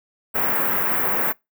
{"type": "band-stop noise", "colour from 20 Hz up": "white", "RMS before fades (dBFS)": -21, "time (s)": [0.34, 1.33], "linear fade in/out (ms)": 20, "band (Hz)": [1900, 16000], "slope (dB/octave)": 24, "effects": ["noise-tail reverb RT60 0.2 s tail -25 dB re dry", "high-pass 150 Hz 12 dB/octave"]}